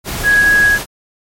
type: tone in noise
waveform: sine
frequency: 1661.2 Hz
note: G#6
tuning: in tune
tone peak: -7 dBFS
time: 0.23-0.79 s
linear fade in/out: 50 ms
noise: pink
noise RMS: -22 dBFS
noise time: 0.04-0.86 s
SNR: +12 dB
effects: MP3 64 kbps